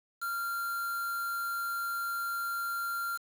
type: tone with quantisation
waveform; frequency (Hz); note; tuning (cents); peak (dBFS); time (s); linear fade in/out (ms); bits
triangle; 1384; F6; -16; -30; 0.21-3.18; 20; 7
effects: none